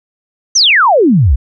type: exponential sweep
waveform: sine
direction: down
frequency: 6480 to 54.7 Hz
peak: -5 dBFS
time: 0.55-1.36 s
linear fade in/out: 10 ms
effects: none